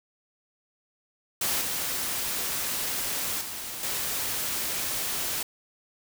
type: noise with level steps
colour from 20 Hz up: white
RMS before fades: -27 / -30 / -36 / -30 dBFS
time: 1.41-5.43 s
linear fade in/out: 5 ms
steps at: 1.61 / 3.41 / 3.83 s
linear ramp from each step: 2 ms
effects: none